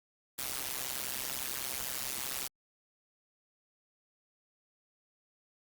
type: noise with amplitude modulation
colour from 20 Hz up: white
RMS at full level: -33 dBFS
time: 0.38-2.48 s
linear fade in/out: 10 ms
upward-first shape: sine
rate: 131 Hz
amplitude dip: 100%
effects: Opus 48 kbps